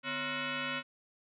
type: tone with frequency modulation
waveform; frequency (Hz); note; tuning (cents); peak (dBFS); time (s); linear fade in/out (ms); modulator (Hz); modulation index
sine; 554.4; C#5; 0; -33; 0.03-0.83; 50; 404; 6.6
effects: none